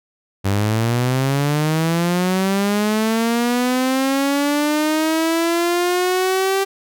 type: linear sweep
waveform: sawtooth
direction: up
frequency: 95.9 to 392 Hz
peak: -12 dBFS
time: 0.44-6.65 s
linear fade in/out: 20 ms
effects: none